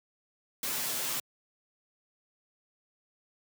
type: noise with comb filter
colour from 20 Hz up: white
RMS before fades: -33 dBFS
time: 0.63-1.2 s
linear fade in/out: 2 ms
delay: 10 ms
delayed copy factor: -0.65
effects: high-pass 100 Hz 12 dB/octave